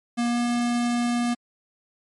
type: tone with pitch glide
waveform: square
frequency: 237.8 to 239.6 Hz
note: A#3 to A#3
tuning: +35 to +48 cents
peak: -22 dBFS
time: 0.17-1.35 s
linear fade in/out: 20 ms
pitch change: +13 cents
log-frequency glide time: 0.28-0.38 s
effects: MP3 48 kbps